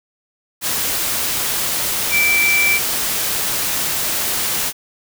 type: tone in noise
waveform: sine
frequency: 2332 Hz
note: D7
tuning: 13 cents flat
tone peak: -13 dBFS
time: 2.1-2.8 s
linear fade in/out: 50 ms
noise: white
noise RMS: -20 dBFS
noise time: 0.61-4.73 s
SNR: +4 dB
effects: none